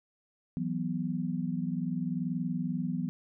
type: chord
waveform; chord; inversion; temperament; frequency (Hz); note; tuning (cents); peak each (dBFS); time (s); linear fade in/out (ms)
sine; E suspended second; none; just; 164.81 / 185.42 / 247.2; E3 / F#3 / B3; 0 / +4 / +2; -34; 0.57-3.09; 0
effects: none